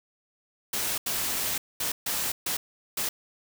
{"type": "noise bursts at uneven times", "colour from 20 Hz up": "white", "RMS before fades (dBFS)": -29, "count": 6, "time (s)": [[0.73, 0.98], [1.06, 1.58], [1.8, 1.92], [2.06, 2.32], [2.46, 2.57], [2.97, 3.09]], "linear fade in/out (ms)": 5, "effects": []}